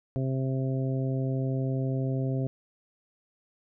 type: harmonic tone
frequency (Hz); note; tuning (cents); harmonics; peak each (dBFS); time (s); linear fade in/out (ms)
132.3; C3; +20; 1 / 2 / 3 / 4 / 5; -27 / -33 / -37 / -39 / -41; 0.16-2.47; 0
effects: none